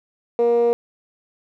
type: tone with band-pass filter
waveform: 15% pulse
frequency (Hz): 236.3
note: A#3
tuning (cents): +24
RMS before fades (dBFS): -17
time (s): 0.39-0.73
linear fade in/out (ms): 0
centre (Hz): 480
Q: 4.8
effects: none